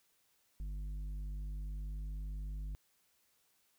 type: tone with tanh clipping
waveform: triangle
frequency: 50.1 Hz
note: G1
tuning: 38 cents sharp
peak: -40 dBFS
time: 0.6-2.75 s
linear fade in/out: 0 ms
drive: 12 dB
effects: white hiss -74 dBFS RMS until 3.78 s